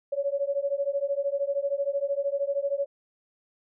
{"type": "beating tone pair", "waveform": "sine", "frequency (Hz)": [554.4, 567.4], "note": ["C#5", "C#5"], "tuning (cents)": [0, 40], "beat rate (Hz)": 13, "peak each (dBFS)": -28, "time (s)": [0.12, 2.86], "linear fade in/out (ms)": 10, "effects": []}